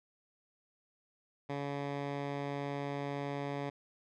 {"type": "tone with low-pass filter", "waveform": "10% pulse", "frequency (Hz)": 141.8, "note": "C#3", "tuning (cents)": 40, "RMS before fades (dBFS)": -38, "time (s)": [1.49, 3.7], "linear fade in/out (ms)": 10, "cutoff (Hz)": 3200, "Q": 0.58, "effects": []}